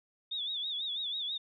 sine tone with vibrato, 3577 Hz, A7, 28 cents sharp, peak -33 dBFS, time 0.31-1.38 s, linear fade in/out 10 ms, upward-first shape sine, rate 6.1 Hz, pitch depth 110 cents each way, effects none

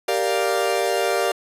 40% pulse chord, G minor seventh, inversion none, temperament equal, 392 / 466.2 / 587.3 / 698.5 Hz, G4 / Bb4 / D5 / F5, 0 / 0 / 0 / 0 cents, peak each -24 dBFS, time 0.08-1.32 s, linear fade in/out 5 ms, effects resampled to 32000 Hz + 8-bit

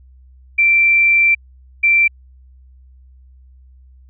sine tone pair in turn, 2349 / 2349 Hz, D7 / D7, 0 / 0 cents, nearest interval unison, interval 0 cents, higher neither, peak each -9 dBFS, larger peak neither, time 0.58-1.35 / 1.83-2.08 s, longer first, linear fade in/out 10 ms, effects added 64 Hz sine -42 dBFS peak until 4.09 s

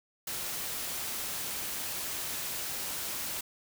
white noise, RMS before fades -36 dBFS, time 0.27-3.41 s, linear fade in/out 5 ms, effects none

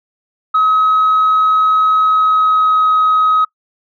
sine tone with pitch glide, 1275 to 1266.2 Hz, D#6 to D#6, +42 to +30 cents, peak -7 dBFS, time 0.54-3.45 s, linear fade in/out 10 ms, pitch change -12 cents, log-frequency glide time 2.02-2.92 s, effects noise-tail reverb RT60 0.1 s tail -24 dB re dry + tanh soft clip ceiling -6 dBFS

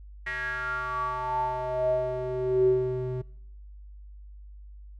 square tone with band-pass filter sweep, 126.9 Hz, B2, 47 cents sharp, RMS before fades -28 dBFS, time 0.26-3.22 s, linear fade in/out 10 ms, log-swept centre 1900 to 260 Hz, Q 8.8, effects noise-tail reverb RT60 0.8 s tail -25 dB re dry + added 50 Hz sine -43 dBFS peak until 4.99 s

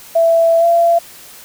sine tone with pitch glide, 664 to 679.9 Hz, E5 to F5, +12 to -47 cents, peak -8 dBFS, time 0.15-0.99 s, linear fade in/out 10 ms, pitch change +41 cents, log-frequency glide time 0.59-0.65 s, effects white hiss -38 dBFS RMS until 1.44 s

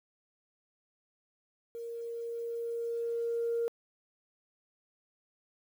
sine tone with level ramp, 466.2 Hz, A#4, in tune, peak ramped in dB -38 to -27 dBFS, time 1.75-3.68 s, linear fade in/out 0 ms, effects tanh soft clip ceiling -24 dBFS + 10-bit

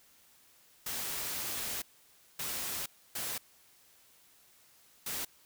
white noise bursts at uneven times, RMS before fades -37 dBFS, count 4, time 0.86-1.82 / 2.39-2.86 / 3.15-3.38 / 5.06-5.25 s, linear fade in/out 5 ms, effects white hiss -63 dBFS RMS until 5.45 s

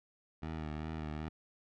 15% pulse tone with vibrato, 77.9 Hz, D#2, 3 cents sharp, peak -32 dBFS, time 0.42-1.29 s, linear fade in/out 10 ms, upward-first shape sine, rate 2.5 Hz, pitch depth 48 cents each way, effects low-pass 3000 Hz 12 dB/octave

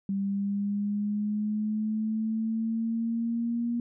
sine linear sweep, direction up, 196 to 237.6 Hz, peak -26 dBFS, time 0.09-3.8 s, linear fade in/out 2 ms, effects none

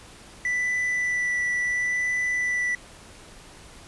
triangle tone with vibrato, 1975.5 Hz, B6, in tune, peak -21 dBFS, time 0.45-2.75 s, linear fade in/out 2 ms, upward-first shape sine, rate 0.72 Hz, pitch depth 12 cents each way, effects pink hiss -47 dBFS RMS until 3.87 s + resampled to 24000 Hz

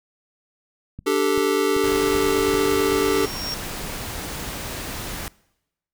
click train, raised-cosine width 5 ms, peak -22 dBFS, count 6, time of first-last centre 0.99-2.928 s, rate 2.58 Hz
square chord, D suspended fourth, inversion none, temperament just, 293.7 / 391.6 / 440.5 Hz, D4 / G4 / A4, 0 / -2 / +2 cents, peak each -25 / -22 / -23 dBFS, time 1.06-3.26 s, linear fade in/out 10 ms
pink noise, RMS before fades -31 dBFS, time 1.84-5.28 s, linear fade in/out 0 ms
sine tone with exponential growth, 5550 Hz, F8, 12 cents flat, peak -25 dBFS, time 2.52-3.54 s, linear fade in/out 0 ms, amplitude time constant 220 ms
effects noise-tail reverb RT60 0.9 s tail -23 dB re dry

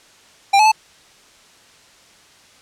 square tone with pitch steps, 794 / 858 / 874 Hz, G5 / A5 / A5, +22 / -44 / -12 cents, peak -10 dBFS, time 0.53-0.719 s, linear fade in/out 10 ms, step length 63 ms, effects white hiss -49 dBFS RMS until 2.61 s + low-pass 7000 Hz 12 dB/octave

